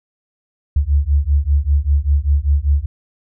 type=beating tone pair; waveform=sine; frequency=69.3 / 74.4 Hz; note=C#2 / D2; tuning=0 / +23 cents; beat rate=5.1 Hz; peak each=-15 dBFS; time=0.76-2.86 s; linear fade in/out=5 ms; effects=none